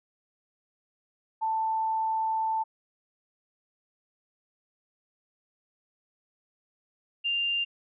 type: tone pair in turn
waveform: sine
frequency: 885 / 2793 Hz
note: A5 / F7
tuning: +10 / -1 cents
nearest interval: octave + minor sixth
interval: 1989 cents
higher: second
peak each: -25 dBFS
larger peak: neither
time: 1.41-2.64 / 7.24-7.65 s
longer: first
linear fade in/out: 20 ms
effects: none